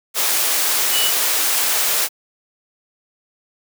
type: tone in noise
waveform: sine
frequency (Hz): 2953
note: F#7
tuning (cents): -4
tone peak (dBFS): -19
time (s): 0.91-1.12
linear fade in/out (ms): 50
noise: white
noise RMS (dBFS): -18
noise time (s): 0.14-2.09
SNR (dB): -4
effects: high-pass 400 Hz 12 dB/octave